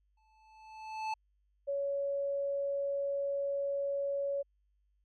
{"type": "tone with exponential growth", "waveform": "square", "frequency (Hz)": 874, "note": "A5", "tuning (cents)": -12, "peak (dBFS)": -32, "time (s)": [0.17, 1.14], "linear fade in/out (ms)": 5, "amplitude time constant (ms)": 210}
{"type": "tone", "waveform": "sine", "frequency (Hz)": 560, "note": "C#5", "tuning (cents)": 18, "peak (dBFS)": -31, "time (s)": [1.67, 4.43], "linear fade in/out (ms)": 20}
{"effects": ["added 50 Hz sine -70 dBFS peak until 5.04 s", "low-pass 4000 Hz 12 dB/octave"]}